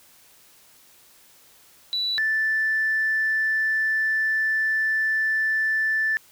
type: tone pair in turn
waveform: sine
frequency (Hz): 3951 / 1760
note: B7 / A6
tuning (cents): 0 / 0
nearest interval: octave + major second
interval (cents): 1400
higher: first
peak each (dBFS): -22 / -19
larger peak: second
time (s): 1.93-2.18 / 2.18-6.17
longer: second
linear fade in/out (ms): 0
effects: tanh soft clip ceiling -15 dBFS + white hiss -54 dBFS RMS until 6.31 s